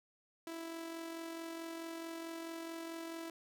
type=tone with amplitude modulation; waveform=sawtooth; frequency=330.2 Hz; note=E4; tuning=3 cents sharp; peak=-37 dBFS; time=0.47-3.3 s; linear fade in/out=2 ms; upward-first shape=sine; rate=44.6 Hz; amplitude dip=40%; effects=none